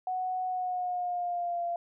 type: tone with pitch glide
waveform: sine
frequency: 740 to 690.4 Hz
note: F#5 to F5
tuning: 0 to -20 cents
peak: -29 dBFS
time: 0.07-1.76 s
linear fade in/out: 2 ms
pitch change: -120 cents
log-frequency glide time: 0.46-1.64 s
effects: none

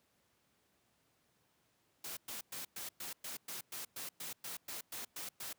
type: noise bursts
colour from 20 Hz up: white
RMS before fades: -44 dBFS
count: 15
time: 2.04-5.53 s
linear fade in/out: 5 ms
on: 130 ms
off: 110 ms
effects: pink hiss -75 dBFS RMS until 5.58 s + high-pass 100 Hz 12 dB/octave

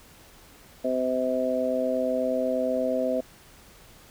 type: harmonic tone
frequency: 128.3 Hz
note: C3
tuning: 34 cents flat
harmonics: 2 / 3 / 4 / 5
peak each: -29 / -37 / -27 / -27 dBFS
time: 0.84-3.21 s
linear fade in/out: 10 ms
effects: pink hiss -52 dBFS RMS until 4.1 s

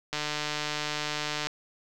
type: click train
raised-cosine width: 0.2 ms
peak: -13 dBFS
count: 202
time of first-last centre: 0.13-1.47 s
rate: 150 Hz
effects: none

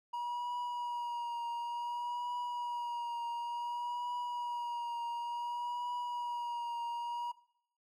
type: tone with vibrato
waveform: triangle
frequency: 957 Hz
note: A#5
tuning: 45 cents sharp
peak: -33 dBFS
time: 0.13-7.32 s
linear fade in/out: 10 ms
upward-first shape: triangle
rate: 0.56 Hz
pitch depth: 28 cents each way
effects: noise-tail reverb RT60 0.7 s tail -19 dB re dry

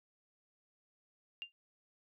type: tone with exponential decay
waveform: sine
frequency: 2794 Hz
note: F7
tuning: in tune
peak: -36 dBFS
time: 1.42-1.52 s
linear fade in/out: 0 ms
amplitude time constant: 20 ms
effects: none

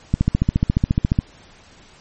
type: click train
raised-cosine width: 5 ms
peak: -3 dBFS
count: 16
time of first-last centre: 0.14-1.189 s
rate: 14.3 Hz
effects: pink hiss -48 dBFS RMS until 2 s + MP3 32 kbps

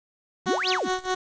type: exponential two-way sweep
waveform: sine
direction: up then down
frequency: 129.7 to 5300 to 147 Hz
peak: -24 dBFS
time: 0.45-0.89 s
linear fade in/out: 50 ms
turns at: 0.69 s
type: tone with tremolo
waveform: 15% pulse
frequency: 370.3 Hz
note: F#4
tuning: 1 cent sharp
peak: -16 dBFS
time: 0.46-1.15 s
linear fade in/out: 10 ms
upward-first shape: sine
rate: 4.9 Hz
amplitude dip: 90%
effects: resampled to 16000 Hz + 7-bit

